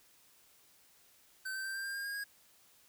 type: tone with pitch steps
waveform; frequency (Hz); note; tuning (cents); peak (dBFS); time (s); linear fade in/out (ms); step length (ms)
square; 1538 / 1552.3 / 1566.7 / 1581.2 / 1595.9 / 1610.7 / 1625.7 / 1640.8; G6 / G6 / G6 / G6 / G6 / G6 / G#6 / G#6; -33 / -17 / -1 / +15 / +31 / +47 / -37 / -21; -38; 1.45-2.242; 10; 99
effects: white hiss -65 dBFS RMS until 2.88 s